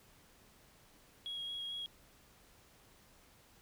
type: tone with vibrato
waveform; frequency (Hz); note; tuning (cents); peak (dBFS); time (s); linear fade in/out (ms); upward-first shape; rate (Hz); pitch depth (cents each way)
sine; 3299; G#7; -12; -38; 1.26-1.86; 0; square; 4.5; 10
effects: tanh soft clip ceiling -36 dBFS + pink hiss -64 dBFS RMS until 3.61 s